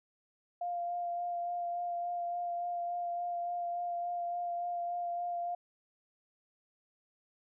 sine tone with vibrato, 698.5 Hz, F5, in tune, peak -33 dBFS, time 0.61-5.55 s, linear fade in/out 5 ms, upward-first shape sine, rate 3.5 Hz, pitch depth 14 cents each way, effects none

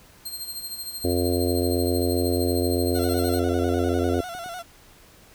15% pulse tone with tremolo, 4186 Hz, C8, in tune, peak -23 dBFS, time 0.25-3.4 s, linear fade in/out 10 ms, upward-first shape sine, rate 13 Hz, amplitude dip 60%
harmonic tone, 87.9 Hz, F2, 12 cents sharp, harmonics 1 / 3 / 4 / 5 / 6 / 7 / 8, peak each -26 / -26 / -26 / -28 / -31 / -34 / -37 dBFS, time 1.04-4.21 s, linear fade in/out 5 ms
clicks, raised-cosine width 2 ms, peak -30 dBFS, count 11, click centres 2.373 / 2.933 / 3.133 / 3.181 / 3.235 / 3.531 / 3.61 / 3.736 / 3.808 / 4.35 / 4.461 s
30% pulse tone with vibrato, 705 Hz, F5, 16 cents sharp, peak -30 dBFS, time 2.94-4.63 s, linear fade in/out 20 ms, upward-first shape square, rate 10 Hz, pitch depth 65 cents each way
effects pink hiss -52 dBFS RMS until 5.34 s

